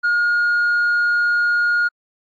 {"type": "tone with tanh clipping", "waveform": "sine", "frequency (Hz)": 1429, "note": "F6", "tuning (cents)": 39, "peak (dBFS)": -15, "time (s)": [0.03, 1.89], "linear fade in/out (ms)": 20, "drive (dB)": 1, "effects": ["AAC 64 kbps"]}